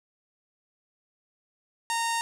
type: tone with low-pass filter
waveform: sawtooth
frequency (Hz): 923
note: A#5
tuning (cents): -17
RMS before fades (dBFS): -28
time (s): 1.9-2.21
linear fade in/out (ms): 0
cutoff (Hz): 9100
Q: 1.8
effects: none